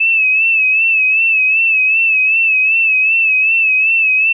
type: tone with vibrato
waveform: sine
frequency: 2607 Hz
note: E7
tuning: 20 cents flat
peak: -9 dBFS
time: 0-4.33 s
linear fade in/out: 10 ms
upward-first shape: sine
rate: 2.6 Hz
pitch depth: 59 cents each way
effects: none